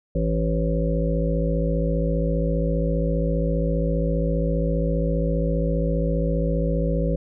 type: harmonic tone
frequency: 55 Hz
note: A1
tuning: in tune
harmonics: 1 / 3 / 5 / 7 / 9 / 10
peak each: -23 / -24 / -31 / -33 / -29 / -29 dBFS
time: 0.15-7.16 s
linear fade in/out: 5 ms
effects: none